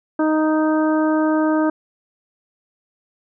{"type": "harmonic tone", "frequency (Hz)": 311.1, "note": "D#4", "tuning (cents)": 0, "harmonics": [1, 2, 3, 4, 5], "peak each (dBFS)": [-16, -22, -26, -28, -30], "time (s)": [0.19, 1.7], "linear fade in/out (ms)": 5, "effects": []}